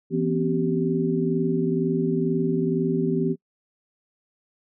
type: tone cluster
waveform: sine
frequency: 165.6 / 244.6 / 266.7 / 386.4 Hz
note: E3 / B3 / C4 / G4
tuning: +8 / -16 / +33 / -25 cents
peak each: -25 / -26 / -28 / -25 dBFS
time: 0.1-3.36 s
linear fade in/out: 50 ms
effects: noise-tail reverb RT60 0.1 s tail -24 dB re dry